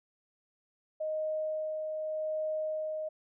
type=tone with tremolo; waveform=sine; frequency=622.3 Hz; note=D#5; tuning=in tune; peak=-30 dBFS; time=1-3.09 s; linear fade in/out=10 ms; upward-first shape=sine; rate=0.85 Hz; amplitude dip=30%; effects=none